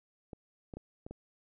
clicks, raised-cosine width 2 ms, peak -30 dBFS, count 5, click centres 0.332 / 0.738 / 0.77 / 1.065 / 1.11 s, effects none

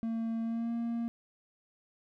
triangle tone with pitch glide, 227 to 233 Hz, A#3 to A#3, -46 to -1 cents, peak -29 dBFS, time 0.03-1.08 s, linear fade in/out 0 ms, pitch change +45 cents, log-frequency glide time 0.42-0.72 s, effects none

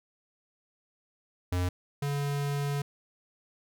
square tone pair in turn, 89.8 / 142.55 Hz, F2 / C#3, +49 / +49 cents, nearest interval minor sixth, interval 800 cents, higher second, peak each -27 / -29 dBFS, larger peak first, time 1.52-1.69 / 2.02-2.82 s, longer second, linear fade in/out 5 ms, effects none

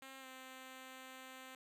5% pulse tone with pitch glide, 266.5 to 260.4 Hz, C4 to C4, +32 to -8 cents, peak -40 dBFS, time 0.02-1.55 s, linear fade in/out 2 ms, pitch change -40 cents, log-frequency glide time 0.2-0.26 s, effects none

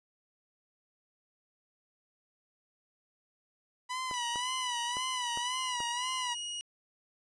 sawtooth tone with vibrato, 987.8 Hz, B5, in tune, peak -30 dBFS, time 3.89-6.35 s, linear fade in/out 20 ms, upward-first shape sine, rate 1.9 Hz, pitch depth 81 cents each way
clicks, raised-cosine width 1 ms, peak -28 dBFS, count 5, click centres 4.112 / 4.358 / 4.969 / 5.374 / 5.804 s
sawtooth tone with pitch glide, 2960 to 2886 Hz, F#7 to F#7, 0 to -44 cents, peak -33 dBFS, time 4.14-6.61 s, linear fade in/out 0 ms, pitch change -44 cents, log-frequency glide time 5.55-5.64 s
effects resampled to 22050 Hz

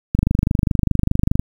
click train, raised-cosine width 5 ms, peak -3 dBFS, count 32, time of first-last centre 0.15-1.395 s, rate 24.9 Hz, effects 7-bit

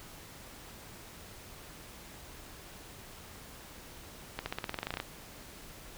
accelerating click train, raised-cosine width 0.3 ms, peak -18 dBFS, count 14, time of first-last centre 4.39-5.001 s, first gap 70 ms, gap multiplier 0.93, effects pink hiss -50 dBFS RMS until 5.97 s

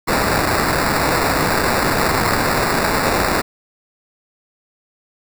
white noise with sample-and-hold, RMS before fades -17 dBFS, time 0.07-3.42 s, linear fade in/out 20 ms, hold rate 3150 Hz, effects none

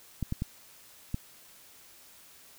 clicks, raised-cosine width 5 ms, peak -18 dBFS, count 4, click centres 0.227 / 0.324 / 0.421 / 1.144 s, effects white hiss -55 dBFS RMS until 2.58 s

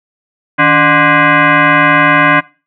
sine tone with frequency modulation, 286.6 Hz, D4, 42 cents flat, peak -5 dBFS, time 0.58-2.41 s, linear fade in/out 20 ms, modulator 444 Hz, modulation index 4.4, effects noise-tail reverb RT60 0.3 s tail -21 dB re dry

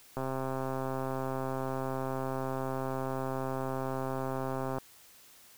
click train, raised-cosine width 1 ms, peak -21 dBFS, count 610, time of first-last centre 0.17-4.784 s, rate 132 Hz, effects white hiss -57 dBFS RMS until 5.57 s

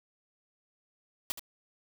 white noise with echo, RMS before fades -33 dBFS, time 1.3-1.32 s, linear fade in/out 0 ms, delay 74 ms, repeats 1, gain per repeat -10 dB, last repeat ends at 1.394 s, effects none

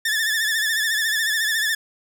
sawtooth tone with vibrato, 1760 Hz, A6, in tune, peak -16 dBFS, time 0.05-1.75 s, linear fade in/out 5 ms, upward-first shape sine, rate 14 Hz, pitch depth 68 cents each way, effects none

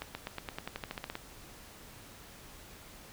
accelerating click train, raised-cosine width 0.3 ms, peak -21 dBFS, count 14, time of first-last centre 0.02-1.154 s, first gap 130 ms, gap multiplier 0.93, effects pink hiss -52 dBFS RMS until 3.12 s

